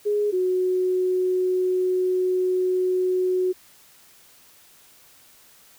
sine tone pair in turn, 415.3 / 367.9 Hz, G#4 / F#4, 0 / -10 cents, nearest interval major second, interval 210 cents, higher first, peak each -19 dBFS, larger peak neither, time 0.05-0.32 / 0.32-3.53 s, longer second, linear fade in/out 20 ms, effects white hiss -53 dBFS RMS until 5.78 s

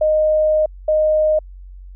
sine tone pair in turn, 618 / 618 Hz, D#5 / D#5, -12 / -12 cents, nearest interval unison, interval 0 cents, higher neither, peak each -12 dBFS, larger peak neither, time 0.01-0.66 / 0.88-1.39 s, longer first, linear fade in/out 5 ms, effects added 46 Hz sine -34 dBFS peak until 1.95 s

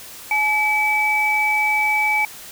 sine tone pair together, 851 / 2297 Hz, G#5 / D7, +42 / -39 cents, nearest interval octave + perfect fourth, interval 1719 cents, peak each -21 / -17 dBFS, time 0.31-2.25 s, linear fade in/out 2 ms, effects white hiss -38 dBFS RMS until 2.51 s

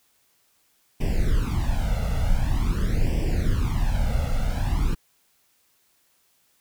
brown noise with flanger, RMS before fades -22 dBFS, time 1-4.95 s, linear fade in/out 10 ms, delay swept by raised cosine 0.37 to 1.47 ms, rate 0.46 Hz, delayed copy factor +0.95, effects white hiss -65 dBFS RMS until 6.6 s

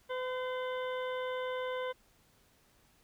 harmonic tone with a mistuned harmonic, 508 Hz, B4, 49 cents sharp, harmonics 1 / 2 / 3 / 4 / 6 / 7, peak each -35 / -41 / -45 / -47 / -51 / -52 dBFS, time 0.09-1.93 s, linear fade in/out 20 ms, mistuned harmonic 4, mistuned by +28 cents, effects pink hiss -67 dBFS RMS until 3.03 s

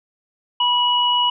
sine tone pair together, 975.4 / 2923 Hz, B5 / F#7, -22 / -22 cents, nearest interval octave + perfect fifth, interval 1900 cents, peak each -18 / -17 dBFS, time 0.6-1.3 s, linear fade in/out 5 ms, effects none

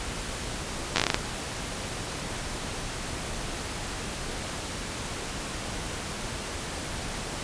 slowing click train, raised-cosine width 0.2 ms, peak -4 dBFS, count 9, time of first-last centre 0.96-1.144 s, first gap 10 ms, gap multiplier 1.23, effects pink hiss -34 dBFS RMS until 7.43 s + resampled to 22050 Hz

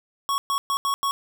square tone bursts at uneven times, 1108.7 Hz, C#6, in tune, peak -22 dBFS, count 5, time 0.29-0.38 / 0.5-0.58 / 0.7-0.77 / 0.85-0.94 / 1.03-1.11 s, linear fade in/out 0 ms, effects none

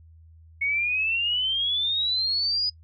sine exponential sweep, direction up, 2200 to 5000 Hz, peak -22 dBFS, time 0.61-2.7 s, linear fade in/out 10 ms, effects noise-tail reverb RT60 0.1 s tail -24 dB re dry + added 81 Hz sine -48 dBFS peak until 2.83 s

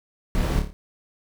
brown noise with echo, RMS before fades -23 dBFS, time 0.35-0.59 s, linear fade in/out 0 ms, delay 28 ms, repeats 5, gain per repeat -5 dB, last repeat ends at 0.73 s, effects none

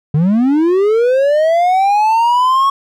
triangle linear sweep, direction up, 141.1 to 1108.7 Hz, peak -7 dBFS, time 0.14-2.7 s, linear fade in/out 5 ms, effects none

